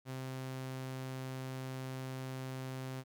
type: tone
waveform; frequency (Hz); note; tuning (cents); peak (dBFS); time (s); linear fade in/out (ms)
sawtooth; 130.81; C3; 0; -36; 0.05-3.04; 50
effects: none